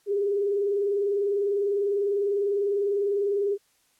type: tone with vibrato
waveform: sine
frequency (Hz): 403.1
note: G4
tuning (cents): +48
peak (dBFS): -22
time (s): 0.06-3.58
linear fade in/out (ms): 50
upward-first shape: sine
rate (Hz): 20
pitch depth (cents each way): 57
effects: white hiss -66 dBFS RMS until 3.99 s + low-pass 12000 Hz 12 dB/octave